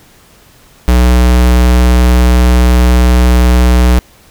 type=tone; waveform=square; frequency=61.4 Hz; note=B1; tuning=9 cents flat; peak=-5 dBFS; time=0.88-3.99 s; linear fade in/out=0 ms; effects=pink hiss -43 dBFS RMS until 4.3 s